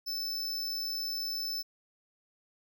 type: tone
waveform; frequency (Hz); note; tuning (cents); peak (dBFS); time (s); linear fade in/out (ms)
square; 5274; E8; 0; -33; 0.06-1.63; 20
effects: none